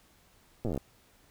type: slowing click train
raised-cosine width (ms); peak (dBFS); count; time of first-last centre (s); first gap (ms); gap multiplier
2; -20; 12; 0.65-0.776; 8; 1.07
effects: pink hiss -63 dBFS RMS until 1.3 s